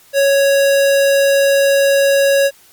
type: tone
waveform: square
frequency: 554.4 Hz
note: C#5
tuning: in tune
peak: -10 dBFS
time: 0.13-2.51 s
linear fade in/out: 50 ms
effects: white hiss -47 dBFS RMS until 2.72 s + MP3 96 kbps